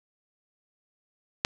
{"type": "click", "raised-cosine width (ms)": 0.2, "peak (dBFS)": -6, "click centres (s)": 1.449, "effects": []}